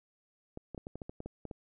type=clicks; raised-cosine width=2 ms; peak=-28 dBFS; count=11; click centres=0.574 / 0.747 / 0.778 / 0.869 / 0.956 / 1.018 / 1.095 / 1.204 / 1.26 / 1.453 / 1.512 s; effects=none